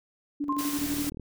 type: tone with tremolo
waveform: sine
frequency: 289.1 Hz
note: D4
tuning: 27 cents flat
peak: -26 dBFS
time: 0.4-1.1 s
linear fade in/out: 10 ms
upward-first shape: square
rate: 12 Hz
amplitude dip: 55%
type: tone with exponential decay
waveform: sine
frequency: 1057 Hz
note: C6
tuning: 17 cents sharp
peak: -25 dBFS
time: 0.49-1 s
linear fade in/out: 5 ms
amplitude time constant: 110 ms
type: noise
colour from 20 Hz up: white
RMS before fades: -35 dBFS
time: 0.58-1.1 s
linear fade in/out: 10 ms
type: click train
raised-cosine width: 3 ms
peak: -27 dBFS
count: 17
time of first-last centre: 0.79-1.197 s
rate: 39.3 Hz
effects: none